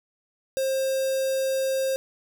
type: tone with notch filter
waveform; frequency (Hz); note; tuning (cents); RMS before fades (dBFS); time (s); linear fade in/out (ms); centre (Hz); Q
square; 532; C5; +29; -25; 0.57-1.96; 0; 2000; 0.79
effects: none